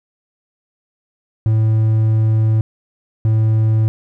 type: tone pair in turn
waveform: triangle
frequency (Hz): 110 / 110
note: A2 / A2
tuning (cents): 0 / 0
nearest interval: unison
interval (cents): 0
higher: neither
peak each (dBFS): -9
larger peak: neither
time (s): 1.46-2.61 / 3.25-3.88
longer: first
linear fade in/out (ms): 0
effects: none